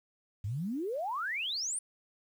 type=exponential sweep; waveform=sine; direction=up; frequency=92.5 to 9600 Hz; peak=-32 dBFS; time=0.44-1.79 s; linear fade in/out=5 ms; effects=10-bit